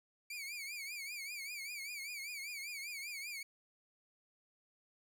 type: tone with vibrato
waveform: sawtooth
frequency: 2300 Hz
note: D7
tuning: 37 cents flat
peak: -39 dBFS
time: 0.3-3.43 s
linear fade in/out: 5 ms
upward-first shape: triangle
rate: 5.1 Hz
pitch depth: 140 cents each way
effects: none